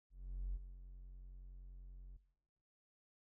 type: tone with ADSR envelope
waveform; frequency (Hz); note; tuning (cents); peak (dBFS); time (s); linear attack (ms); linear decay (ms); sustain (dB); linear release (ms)
triangle; 45.25; F#1; -38; -34; 0.1-2.17; 450; 32; -15; 5
effects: noise-tail reverb RT60 0.9 s tail -18 dB re dry + tanh soft clip ceiling -35 dBFS